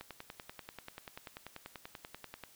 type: click train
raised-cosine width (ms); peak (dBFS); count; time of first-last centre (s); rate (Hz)
0.3; -28; 26; 0.01-2.437; 10.3
effects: white hiss -61 dBFS RMS until 2.55 s